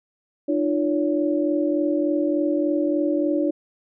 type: tone cluster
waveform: sine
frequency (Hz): 301 / 344.4 / 566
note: D4 / F4 / C#5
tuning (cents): +43 / -24 / +36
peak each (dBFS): -21 / -25 / -25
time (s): 0.48-3.51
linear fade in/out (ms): 10
effects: none